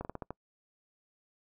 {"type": "slowing click train", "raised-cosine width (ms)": 1, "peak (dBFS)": -24, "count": 6, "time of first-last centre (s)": [0.01, 0.306], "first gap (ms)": 39, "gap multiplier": 1.21, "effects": ["noise-tail reverb RT60 0.1 s tail -25 dB re dry"]}